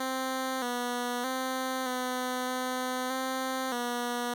10% pulse tone with pitch steps, 261.5 / 243.9 / 260 / 252.6 / 254.5 / 261.4 / 241.8 Hz, C4 / B3 / C4 / B3 / C4 / C4 / B3, -1 / -21 / -11 / +39 / -48 / -1 / -36 cents, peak -22 dBFS, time 0-4.34 s, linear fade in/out 5 ms, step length 620 ms, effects none

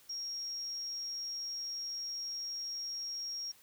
sine tone, 5588 Hz, F8, in tune, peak -37 dBFS, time 0.09-3.52 s, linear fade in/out 10 ms, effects white hiss -62 dBFS RMS until 3.62 s

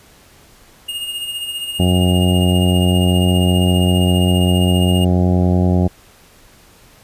square tone with tremolo, 2842 Hz, F7, 30 cents sharp, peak -21 dBFS, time 0.88-5.05 s, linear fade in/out 10 ms, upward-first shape sine, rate 15 Hz, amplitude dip 50%
harmonic tone, 90.3 Hz, F#2, 42 cents flat, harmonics 1 / 2 / 3 / 4 / 5 / 6 / 7 / 8 / 9, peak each -14 / -15 / -22 / -23 / -30 / -29 / -27 / -30 / -32 dBFS, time 1.79-5.88 s, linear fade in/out 10 ms
effects pink hiss -47 dBFS RMS until 7.03 s + resampled to 32000 Hz

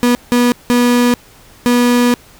35% pulse tone bursts at uneven times, 243.2 Hz, B3, 26 cents flat, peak -7 dBFS, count 4, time 0.03-0.15 / 0.32-0.52 / 0.7-1.14 / 1.66-2.14 s, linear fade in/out 0 ms, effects pink hiss -43 dBFS RMS until 2.39 s

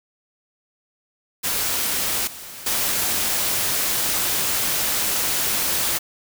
white noise with level steps, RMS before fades -23 / -37 / -22 dBFS, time 1.43-5.99 s, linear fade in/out 20 ms, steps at 2.27 / 2.66 s, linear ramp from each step 5 ms, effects none

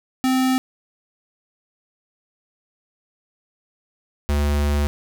square tone pair in turn, 259.3 / 72.76 Hz, C4 / D2, -15 / -16 cents, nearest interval octave + minor seventh, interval 2201 cents, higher first, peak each -17 / -18 dBFS, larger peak first, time 0.24-0.58 / 4.29-4.87 s, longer second, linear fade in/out 0 ms, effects none

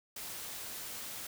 white noise, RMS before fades -43 dBFS, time 0.16-1.27 s, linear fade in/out 5 ms, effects none

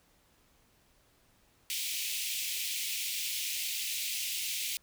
pink high-pass noise, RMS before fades -35 dBFS, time 1.7-4.77 s, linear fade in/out 0 ms, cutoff 2300 Hz, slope 48 dB/octave, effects pink hiss -67 dBFS RMS until 4.82 s

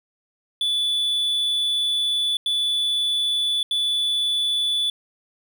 triangle tone bursts at uneven times, 3463 Hz, A7, 28 cents flat, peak -18 dBFS, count 3, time 0.61-2.37 / 2.46-3.63 / 3.71-4.9 s, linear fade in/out 2 ms, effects none

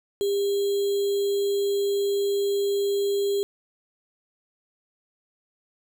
sine tone with sample-and-hold, 400.6 Hz, G4, 38 cents sharp, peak -21 dBFS, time 0.21-3.43 s, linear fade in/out 0 ms, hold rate 3675 Hz, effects none

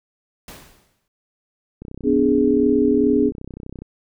pink noise with exponential decay, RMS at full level -36 dBFS, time 0.48-1.08 s, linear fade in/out 2 ms, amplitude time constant 130 ms
click train, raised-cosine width 3 ms, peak -21 dBFS, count 65, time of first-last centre 1.82-3.82 s, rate 32 Hz
sine chord, G# diminished, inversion first, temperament equal with one note detuned, 251.3 / 293.7 / 415.3 Hz, B3 / D4 / G#4, +30 / 0 / 0 cents, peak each -18 dBFS, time 2.03-3.32 s, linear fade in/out 50 ms
effects none

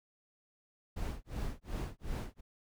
brown noise with tremolo, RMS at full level -35 dBFS, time 0.96-2.41 s, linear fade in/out 10 ms, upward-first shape sine, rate 2.7 Hz, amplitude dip 100%, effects none

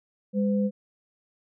sine tone pair together, 202.5 / 507 Hz, G#3 / B4, -43 / +45 cents, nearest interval octave + major third, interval 1588 cents, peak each -22 / -29 dBFS, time 0.33-0.71 s, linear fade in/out 50 ms, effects none

